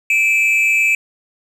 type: tone pair together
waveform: triangle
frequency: 2349 / 2577 Hz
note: D7 / E7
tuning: 0 / -40 cents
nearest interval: major second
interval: 160 cents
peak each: -13 dBFS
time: 0.1-0.95 s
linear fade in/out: 2 ms
effects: none